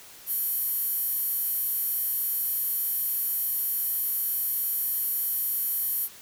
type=tone with high-pass filter; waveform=square; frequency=622.3 Hz; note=D#5; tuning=in tune; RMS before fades=-28 dBFS; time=0.26-6.09 s; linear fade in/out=50 ms; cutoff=12000 Hz; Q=5.2; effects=white hiss -48 dBFS RMS until 6.21 s